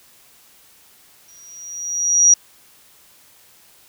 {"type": "tone with exponential growth", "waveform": "sine", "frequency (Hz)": 5760, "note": "F#8", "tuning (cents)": -47, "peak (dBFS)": -6, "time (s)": [1.28, 2.34], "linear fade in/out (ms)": 5, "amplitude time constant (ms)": 230, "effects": ["white hiss -51 dBFS RMS until 3.88 s"]}